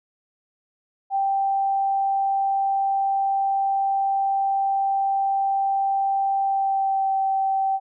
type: tone with pitch glide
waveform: sine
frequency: 784 to 775 Hz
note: G5 to G5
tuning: 0 to -20 cents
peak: -19 dBFS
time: 1.1-7.8 s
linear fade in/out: 50 ms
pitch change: -20 cents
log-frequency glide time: 6.43-7.13 s
effects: none